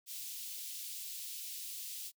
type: high-pass noise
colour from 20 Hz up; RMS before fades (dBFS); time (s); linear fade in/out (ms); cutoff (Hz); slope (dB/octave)
white; -44; 0.06-2.12; 50; 2900; 24
effects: noise-tail reverb RT60 0.1 s tail -26 dB re dry